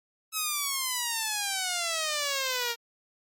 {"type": "exponential sweep", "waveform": "5% pulse", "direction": "down", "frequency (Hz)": [1301, 461.8], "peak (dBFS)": -16, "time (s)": [0.32, 2.76], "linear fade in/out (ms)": 50, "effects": ["MP3 64 kbps"]}